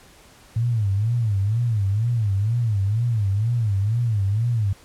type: tone with vibrato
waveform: sine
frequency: 108.3 Hz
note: A2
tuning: 27 cents flat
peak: -18 dBFS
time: 0.56-4.73 s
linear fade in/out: 5 ms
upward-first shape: sine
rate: 2.1 Hz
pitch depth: 190 cents each way
effects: pink hiss -50 dBFS RMS until 4.84 s + low-pass 12000 Hz 12 dB/octave